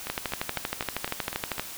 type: two click trains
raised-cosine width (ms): 0.3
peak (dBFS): -11 / -16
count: 20 / 7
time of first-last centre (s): 0.1-1.596 / 0.07-1.581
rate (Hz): 12.7 / 3.97
effects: white hiss -40 dBFS RMS until 1.77 s